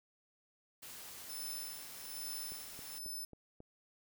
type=noise; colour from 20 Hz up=white; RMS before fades=-50 dBFS; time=0.82-2.99 s; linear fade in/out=10 ms
type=tone with tremolo; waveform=5% pulse; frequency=5274 Hz; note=E8; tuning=in tune; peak=-35 dBFS; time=1.29-3.25 s; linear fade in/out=5 ms; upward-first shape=sine; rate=1.2 Hz; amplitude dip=85%
type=click train; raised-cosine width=2 ms; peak=-39 dBFS; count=5; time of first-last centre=2.52-3.604 s; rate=3.69 Hz
effects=none